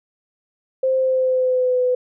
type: tone with pitch glide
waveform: sine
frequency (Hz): 523.3 to 501.1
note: C5 to B4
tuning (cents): 0 to +25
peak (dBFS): -15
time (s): 0.83-1.95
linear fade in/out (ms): 5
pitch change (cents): -75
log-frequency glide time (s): 0.97-1.81
effects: none